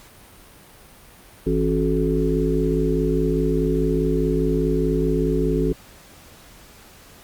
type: harmonic tone with a mistuned harmonic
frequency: 53.9 Hz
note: A1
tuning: 35 cents flat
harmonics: 1 / 3 / 5 / 7 / 8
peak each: -24 / -24 / -24 / -24 / -24 dBFS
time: 1.46-5.73 s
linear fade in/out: 10 ms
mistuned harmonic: 7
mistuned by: -51 cents
effects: pink hiss -47 dBFS RMS until 7.23 s + Opus 48 kbps